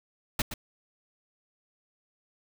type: noise with echo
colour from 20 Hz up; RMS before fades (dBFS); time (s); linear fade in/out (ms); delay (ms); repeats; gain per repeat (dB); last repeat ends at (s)
pink; -26; 0.39-0.42; 5; 120; 1; -10; 0.54
effects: none